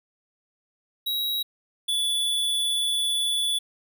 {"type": "tone pair in turn", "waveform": "square", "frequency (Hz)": [3853, 3447], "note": ["B7", "A7"], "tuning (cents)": [-44, -36], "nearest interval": "major second", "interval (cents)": 192, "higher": "first", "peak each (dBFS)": [-25, -23], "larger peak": "second", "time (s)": [[1.06, 1.43], [1.88, 3.59]], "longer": "second", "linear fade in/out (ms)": 10, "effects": []}